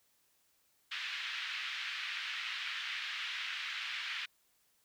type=band-pass noise; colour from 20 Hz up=white; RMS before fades=-40 dBFS; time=0.91-4.26 s; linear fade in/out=10 ms; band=1500 to 3400 Hz; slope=24 dB/octave; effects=white hiss -73 dBFS RMS until 4.84 s